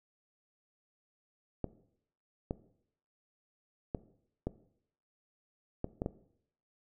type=clicks; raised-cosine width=2 ms; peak=-20 dBFS; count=7; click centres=1.643 / 2.509 / 3.948 / 4.47 / 5.844 / 6.019 / 6.061 s; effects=noise-tail reverb RT60 0.7 s tail -17 dB re dry